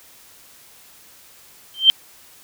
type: tone with exponential growth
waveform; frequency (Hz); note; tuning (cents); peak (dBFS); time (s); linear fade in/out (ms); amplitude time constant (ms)
sine; 3132; G7; -2; -3; 1.74-1.9; 0; 34
effects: white hiss -48 dBFS RMS until 2.43 s